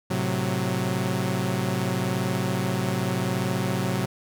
sawtooth chord, F# diminished, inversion first, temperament equal, 110 / 130.81 / 185 Hz, A2 / C3 / F#3, 0 / 0 / 0 cents, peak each -26 / -24 / -23 dBFS, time 0.1-4.06 s, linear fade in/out 10 ms, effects none

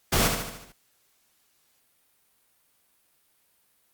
pink noise with echo, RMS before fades -22 dBFS, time 0.12-0.28 s, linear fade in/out 10 ms, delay 74 ms, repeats 6, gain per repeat -5 dB, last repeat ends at 0.724 s, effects white hiss -67 dBFS RMS until 3.93 s + Opus 48 kbps

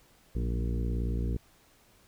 harmonic tone with a mistuned harmonic, 58.27 Hz, A#1, in tune, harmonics 1 / 2 / 3 / 4 / 5 / 6 / 7 / 8, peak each -29 / -35 / -39 / -41 / -43 / -45 / -46 / -47 dBFS, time 0.35-1.37 s, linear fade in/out 5 ms, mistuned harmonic 3, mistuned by +58 cents, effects pink hiss -62 dBFS RMS until 2.07 s

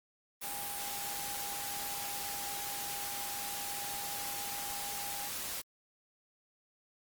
sine tone in noise, 809 Hz, G#5, 46 cents flat, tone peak -44 dBFS, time 0.43-5.29 s, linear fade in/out 20 ms, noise white, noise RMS -39 dBFS, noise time 0.41-5.62 s, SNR -8 dB, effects Opus 32 kbps

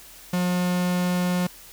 45% pulse tone, 179.2 Hz, F3, 45 cents sharp, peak -21 dBFS, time 0.33-1.47 s, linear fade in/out 5 ms, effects added 43 Hz sine -56 dBFS peak until 1.72 s + white hiss -46 dBFS RMS until 1.72 s

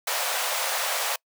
pink high-pass noise, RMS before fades -27 dBFS, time 0.07-1.16 s, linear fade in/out 5 ms, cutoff 530 Hz, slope 48 dB/octave, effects noise-tail reverb RT60 0.1 s tail -26 dB re dry

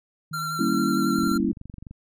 sine tone, 157.4 Hz, D#3, 20 cents sharp, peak -34 dBFS, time 0.31-1.28 s, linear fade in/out 5 ms
square tone with vibrato, 1368 Hz, F6, 36 cents flat, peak -28 dBFS, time 0.33-1.38 s, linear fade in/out 10 ms, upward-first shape triangle, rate 11 Hz, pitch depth 29 cents each way
sine chord, G diminished seventh, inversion none, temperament equal, 196 / 233.1 / 277.2 / 329.6 Hz, G3 / Bb3 / Db4 / Fb4, 0 / 0 / 0 / 0 cents, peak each -26 dBFS, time 0.59-1.52 s, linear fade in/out 5 ms
click train, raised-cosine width 5 ms, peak -27 dBFS, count 18, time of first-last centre 1.19-1.91 s, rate 23.6 Hz
effects none

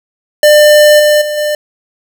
square tone with level steps, 598 Hz, D5, 31 cents sharp, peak -3 / -6 / -15 / -12 dBFS, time 0.43-1.55 s, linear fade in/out 2 ms, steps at 0.99 / 1.21 / 1.37 s, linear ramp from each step 10 ms, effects none

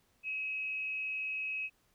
sine tone with frequency modulation, 2559 Hz, D#7, 48 cents sharp, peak -34 dBFS, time 0.23-1.7 s, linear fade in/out 50 ms, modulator 190 Hz, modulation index 0.27, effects pink hiss -72 dBFS RMS until 1.94 s

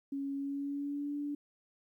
sine tone with pitch glide, 277.2 to 289.8 Hz, C#4 to D4, 0 to -23 cents, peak -34 dBFS, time 0.12-1.35 s, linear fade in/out 5 ms, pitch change +77 cents, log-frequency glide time 0.35-1.16 s, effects 12-bit

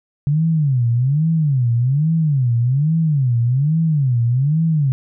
sine tone with vibrato, 138.59 Hz, C#3, in tune, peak -13 dBFS, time 0.27-4.92 s, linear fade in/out 0 ms, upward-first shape sine, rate 1.2 Hz, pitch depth 290 cents each way, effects none

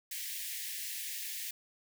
white high-pass noise, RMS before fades -40 dBFS, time 0.11-1.51 s, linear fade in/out 5 ms, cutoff 1700 Hz, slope 96 dB/octave, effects none

